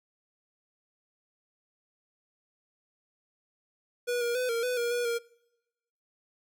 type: tone with pitch steps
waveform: square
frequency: 486.2 / 474.8 / 503 / 463.4 / 498.4 / 474.3 / 483.3 / 468.4 Hz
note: B4 / A#4 / B4 / A#4 / B4 / A#4 / B4 / A#4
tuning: -27 / +32 / +32 / -10 / +16 / +30 / -38 / +8 cents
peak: -28 dBFS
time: 4.07-5.19 s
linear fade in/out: 20 ms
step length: 140 ms
effects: noise-tail reverb RT60 1.0 s tail -26 dB re dry